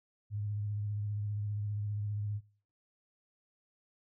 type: tone with vibrato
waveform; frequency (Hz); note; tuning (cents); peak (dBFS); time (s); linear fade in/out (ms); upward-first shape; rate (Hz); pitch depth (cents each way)
sine; 103.83; G#2; 0; -33; 0.3-2.41; 50; sine; 15; 30
effects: noise-tail reverb RT60 0.5 s tail -25 dB re dry